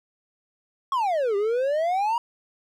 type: exponential two-way sweep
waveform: triangle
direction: down then up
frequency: 1123 to 392 to 964 Hz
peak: -19 dBFS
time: 0.92-2.18 s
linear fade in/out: 2 ms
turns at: 1.36 s
effects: none